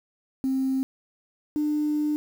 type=tone pair in turn; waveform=sine; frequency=264.6 / 299.7 Hz; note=C4 / D4; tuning=+20 / +35 cents; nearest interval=major second; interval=215 cents; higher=second; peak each=-21 dBFS; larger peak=neither; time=0.44-0.83 / 1.56-2.16 s; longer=second; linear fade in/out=0 ms; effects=tanh soft clip ceiling -18 dBFS + 8-bit